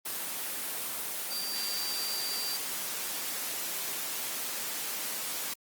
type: tone in noise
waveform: sine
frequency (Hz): 4699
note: D8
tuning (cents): 0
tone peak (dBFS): -34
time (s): 1.3-2.57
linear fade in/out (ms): 10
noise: white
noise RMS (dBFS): -35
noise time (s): 0.05-5.54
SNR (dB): -2
effects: high-pass 200 Hz 12 dB/octave + Opus 24 kbps